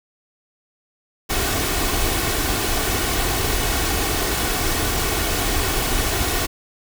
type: noise with comb filter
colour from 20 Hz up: pink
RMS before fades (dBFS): -21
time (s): 1.29-6.47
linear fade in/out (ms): 20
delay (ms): 2.7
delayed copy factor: +0.5
effects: none